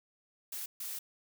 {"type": "noise bursts at uneven times", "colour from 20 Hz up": "blue", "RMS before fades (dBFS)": -40, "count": 2, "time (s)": [[0.52, 0.66], [0.8, 0.99]], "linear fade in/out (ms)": 5, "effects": []}